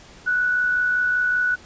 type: tone with amplitude modulation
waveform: sine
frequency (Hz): 1477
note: F#6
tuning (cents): -3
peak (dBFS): -16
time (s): 0.26-1.56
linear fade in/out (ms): 20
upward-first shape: sine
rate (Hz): 65.2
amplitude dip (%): 35
effects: pink hiss -46 dBFS RMS until 1.65 s + resampled to 16000 Hz

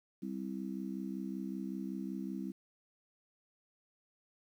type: harmonic tone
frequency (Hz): 65.3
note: C2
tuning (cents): -3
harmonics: 3 / 4 / 5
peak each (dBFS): -40 / -42 / -44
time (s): 0.22-2.52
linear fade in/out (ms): 10
effects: 11-bit

